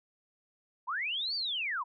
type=linear two-way sweep; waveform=sine; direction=up then down; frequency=891 to 4699 to 891 Hz; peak=-31 dBFS; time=0.87-1.84 s; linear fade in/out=20 ms; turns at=1.35 s; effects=none